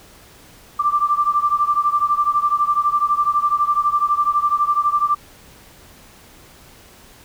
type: beating tone pair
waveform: sine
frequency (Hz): 1174.7 / 1186.7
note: D6 / D6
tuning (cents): 0 / +18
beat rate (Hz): 12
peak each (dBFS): -17 / -19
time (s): 0.79-5.15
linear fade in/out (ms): 10
effects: pink hiss -46 dBFS RMS until 7.24 s